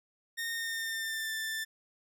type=tone with pitch glide; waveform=sawtooth; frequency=1839 to 1772.3 Hz; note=A#6 to A6; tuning=-24 to +12 cents; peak=-30 dBFS; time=0.37-1.65 s; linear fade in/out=20 ms; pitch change=-64 cents; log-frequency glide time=0.54-1.32 s; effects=none